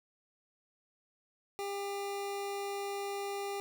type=tone; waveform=25% pulse; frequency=400 Hz; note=G4; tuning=35 cents sharp; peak=-32 dBFS; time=1.59-3.6 s; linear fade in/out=0 ms; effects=none